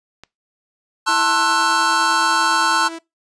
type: click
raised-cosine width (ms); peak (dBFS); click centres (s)
0.2; -20; 0.236
type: chord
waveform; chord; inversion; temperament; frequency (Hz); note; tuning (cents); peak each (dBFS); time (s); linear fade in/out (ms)
square; F# half-diminished seventh; first; just; 888 / 1065.6 / 1332 / 1480; A5 / C6 / E6 / F#6; +16 / +31 / +18 / 0; -21; 1.06-2.89; 20
type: tone with tremolo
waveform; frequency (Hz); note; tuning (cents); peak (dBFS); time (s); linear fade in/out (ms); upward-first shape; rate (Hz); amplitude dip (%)
sawtooth; 329.6; E4; 0; -24; 1.08-2.99; 10; sine; 9.8; 30
effects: noise-tail reverb RT60 0.2 s tail -22 dB re dry + resampled to 22050 Hz